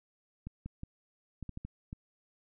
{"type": "clicks", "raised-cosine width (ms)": 5, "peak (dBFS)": -28, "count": 8, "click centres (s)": [0.47, 0.66, 0.834, 1.427, 1.493, 1.574, 1.65, 1.929], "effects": []}